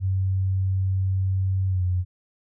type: tone with pitch glide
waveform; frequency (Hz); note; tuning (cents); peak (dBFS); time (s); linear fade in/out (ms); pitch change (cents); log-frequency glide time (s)
sine; 95 to 90.55; F#2 to F#2; +46 to -37; -20; 0-2.05; 50; -83; 1.68-1.83
effects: none